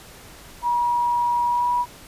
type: tone with pitch glide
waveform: sine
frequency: 960 to 971.7 Hz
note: B5 to B5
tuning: -49 to -28 cents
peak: -18 dBFS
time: 0.62-1.86 s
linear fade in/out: 50 ms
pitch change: +21 cents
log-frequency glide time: 1.45-1.69 s
effects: pink hiss -44 dBFS RMS until 2.07 s + resampled to 32000 Hz

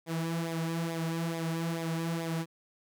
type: tone with flanger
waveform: sawtooth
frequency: 165.1 Hz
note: E3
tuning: 3 cents sharp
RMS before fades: -33 dBFS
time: 0.06-2.46 s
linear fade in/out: 50 ms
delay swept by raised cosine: 0.68 to 4.68 ms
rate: 2.3 Hz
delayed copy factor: -0.65
effects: none

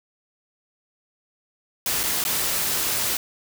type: noise with dropouts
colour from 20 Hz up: white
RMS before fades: -24 dBFS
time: 1.86-3.17 s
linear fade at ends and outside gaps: 2 ms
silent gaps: 2.033-2.036 / 2.24-2.25 s
effects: none

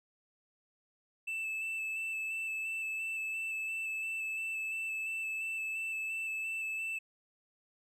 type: tone with vibrato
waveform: triangle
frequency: 2637 Hz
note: E7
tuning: in tune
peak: -33 dBFS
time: 1.27-6.99 s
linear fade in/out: 10 ms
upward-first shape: square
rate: 2.9 Hz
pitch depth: 13 cents each way
effects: none

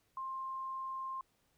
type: tone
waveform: sine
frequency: 1057 Hz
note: C6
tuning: 17 cents sharp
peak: -38 dBFS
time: 0.17-1.21 s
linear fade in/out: 2 ms
effects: pink hiss -75 dBFS RMS until 1.57 s

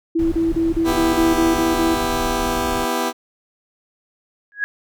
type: tone bursts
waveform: sine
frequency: 329.6 Hz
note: E4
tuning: in tune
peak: -15 dBFS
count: 9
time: 0.15-1.952 s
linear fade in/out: 10 ms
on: 170 ms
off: 34 ms
type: noise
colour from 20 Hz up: brown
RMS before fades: -29 dBFS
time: 0.19-2.85 s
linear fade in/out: 2 ms
type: chord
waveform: 15% pulse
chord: E minor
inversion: second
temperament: just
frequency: 247.2 / 329.6 / 395.6 Hz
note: B3 / E4 / G4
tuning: +2 / 0 / +16 cents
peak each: -17 / -18 / -18 dBFS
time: 0.84-3.13 s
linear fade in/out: 50 ms
type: tone with exponential growth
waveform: sine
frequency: 1661.2 Hz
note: G#6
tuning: in tune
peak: -14 dBFS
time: 4.52-4.64 s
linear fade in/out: 0 ms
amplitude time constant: 26 ms
effects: none

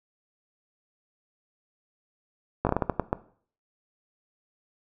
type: slowing click train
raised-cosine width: 1 ms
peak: -9 dBFS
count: 9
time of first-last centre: 2.65-3.129 s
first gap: 18 ms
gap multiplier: 1.33
effects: noise-tail reverb RT60 0.5 s tail -17 dB re dry

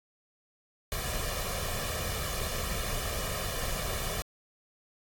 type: noise with comb filter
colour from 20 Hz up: pink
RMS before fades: -33 dBFS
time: 0.92-4.22 s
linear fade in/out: 0 ms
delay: 1.7 ms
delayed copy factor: +0.7
effects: AAC 64 kbps

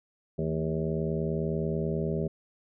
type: harmonic tone with a mistuned harmonic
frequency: 80.1 Hz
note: E2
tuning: 49 cents flat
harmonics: 1 / 2 / 3 / 4 / 5 / 6 / 7 / 8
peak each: -38 / -30 / -36 / -42 / -33 / -39 / -38 / -41 dBFS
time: 0.38-2.28 s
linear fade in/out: 10 ms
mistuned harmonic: 3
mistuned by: -80 cents
effects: none

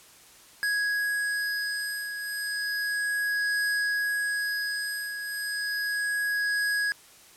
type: beating tone pair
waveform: square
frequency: 1661.2 / 1661.53 Hz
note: G#6 / G#6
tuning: 0 / 0 cents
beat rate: 0.33 Hz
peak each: -28 / -35 dBFS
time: 0.63-6.92 s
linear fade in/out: 0 ms
effects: white hiss -53 dBFS RMS until 7.36 s + low-pass 12000 Hz 12 dB/octave

